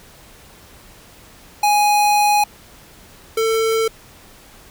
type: tone pair in turn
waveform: square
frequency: 830.6 / 447.2 Hz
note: G#5 / A4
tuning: 0 / +28 cents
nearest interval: major seventh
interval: 1072 cents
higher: first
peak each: -13 / -16 dBFS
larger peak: first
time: 1.63-2.44 / 3.37-3.88 s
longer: first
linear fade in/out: 5 ms
effects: pink hiss -45 dBFS RMS until 4.7 s